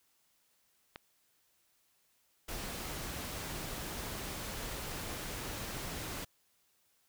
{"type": "click", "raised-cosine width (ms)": 0.3, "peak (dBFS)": -27, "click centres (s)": 0.959}
{"type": "noise", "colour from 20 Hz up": "pink", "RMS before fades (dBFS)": -41, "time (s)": [2.48, 6.25], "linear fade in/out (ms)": 10}
{"effects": ["white hiss -73 dBFS RMS until 7.08 s"]}